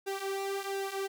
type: tone with flanger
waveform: sawtooth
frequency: 392 Hz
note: G4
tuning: in tune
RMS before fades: -35 dBFS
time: 0.06-1.08 s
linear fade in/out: 20 ms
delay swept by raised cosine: 1.6 to 4.5 ms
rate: 1.4 Hz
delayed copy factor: -0.75
effects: none